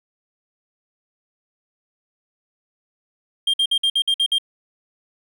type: tone bursts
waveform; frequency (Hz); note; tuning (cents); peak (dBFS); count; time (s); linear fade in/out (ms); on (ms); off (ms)
triangle; 3200; G7; +35; -14; 8; 3.47-4.384; 5; 67; 54
effects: none